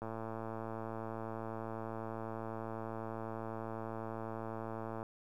click train, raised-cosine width 1 ms, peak -28 dBFS, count 562, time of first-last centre 0.02-5.029 s, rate 112 Hz, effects 11-bit

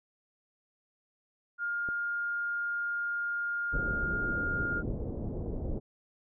sine tone, 1412 Hz, F6, 19 cents sharp, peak -30 dBFS, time 1.58-4.83 s, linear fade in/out 50 ms
click, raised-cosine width 2 ms, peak -29 dBFS, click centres 1.888 s
pink low-pass noise, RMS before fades -35 dBFS, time 3.72-5.8 s, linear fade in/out 20 ms, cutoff 530 Hz, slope 24 dB/octave
effects none

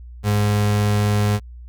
35% pulse tone, 103.83 Hz, G#2, in tune, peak -14 dBFS, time 0.23-1.4 s, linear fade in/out 50 ms, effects added 60 Hz sine -35 dBFS peak until 1.68 s

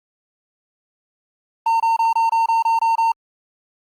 triangle tone bursts, 910 Hz, A#5, 42 cents flat, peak -12 dBFS, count 9, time 1.66-3.12 s, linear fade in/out 5 ms, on 140 ms, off 25 ms, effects Opus 24 kbps

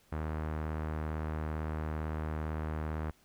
sawtooth tone with low-pass filter, 77.78 Hz, D#2, in tune, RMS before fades -36 dBFS, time 0.12-3.11 s, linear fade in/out 5 ms, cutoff 1500 Hz, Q 1.3, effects pink hiss -66 dBFS RMS until 3.24 s

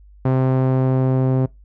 sawtooth tone with low-pass filter sweep, 130.5 Hz, C3, 4 cents flat, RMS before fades -17 dBFS, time 0.25-1.46 s, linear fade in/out 5 ms, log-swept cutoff 1000 to 590 Hz, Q 0.72, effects noise-tail reverb RT60 0.2 s tail -23 dB re dry + added 50 Hz sine -43 dBFS peak until 1.64 s

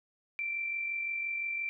sine tone with amplitude modulation, 2349 Hz, D7, in tune, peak -30 dBFS, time 0.39-1.69 s, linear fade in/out 0 ms, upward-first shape sine, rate 45.8 Hz, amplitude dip 40%, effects none

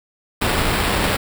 pink noise with sample-and-hold, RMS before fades -19 dBFS, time 0.41-1.17 s, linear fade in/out 10 ms, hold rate 6300 Hz, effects none

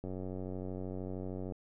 click train, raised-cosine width 2 ms, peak -28 dBFS, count 139, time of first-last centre 0.04-1.522 s, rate 93.1 Hz, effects none

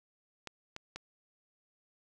clicks, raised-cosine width 0.2 ms, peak -24 dBFS, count 3, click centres 0.473 / 0.764 / 0.96 s, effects none

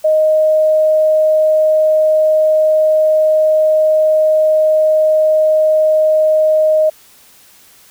sine tone, 622.3 Hz, D#5, in tune, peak -8 dBFS, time 0.04-6.9 s, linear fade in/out 10 ms, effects white hiss -45 dBFS RMS until 7.9 s

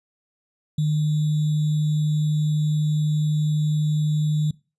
sine tone with sample-and-hold, 152 Hz, D#3, 40 cents flat, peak -18 dBFS, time 0.78-4.51 s, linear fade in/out 5 ms, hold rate 3675 Hz, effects noise-tail reverb RT60 0.3 s tail -22 dB re dry + resampled to 24000 Hz

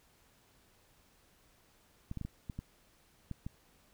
clicks, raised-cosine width 5 ms, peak -27 dBFS, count 8, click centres 2.114 / 2.173 / 2.213 / 2.25 / 2.498 / 2.59 / 3.313 / 3.465 s, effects pink hiss -67 dBFS RMS until 3.93 s

